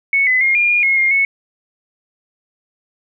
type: tone with pitch steps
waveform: sine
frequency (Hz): 2210 / 2018 / 2134 / 2411 / 2426 / 2163 / 2125 / 2203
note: C#7 / B6 / C7 / D7 / D#7 / C#7 / C7 / C#7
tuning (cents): -6 / +37 / +34 / +45 / -44 / -43 / +26 / -11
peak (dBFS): -11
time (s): 0.13-1.25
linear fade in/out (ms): 2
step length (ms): 140
effects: none